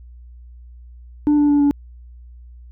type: tone with pitch steps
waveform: sine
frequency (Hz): 295.6 / 292.5 / 289.5 / 286.5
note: D4 / D4 / D4 / D4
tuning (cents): +11 / -7 / -25 / -43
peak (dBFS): -9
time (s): 1.27-1.71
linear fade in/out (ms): 0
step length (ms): 110
effects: tanh soft clip ceiling -11 dBFS + added 60 Hz sine -38 dBFS peak until 2.71 s